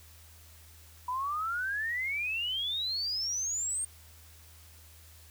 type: exponential sweep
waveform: sine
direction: up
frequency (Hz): 978 to 8740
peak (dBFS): -30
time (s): 1.08-3.85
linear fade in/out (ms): 5
effects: added 80 Hz sine -54 dBFS peak until 5.3 s + white hiss -57 dBFS RMS until 5.3 s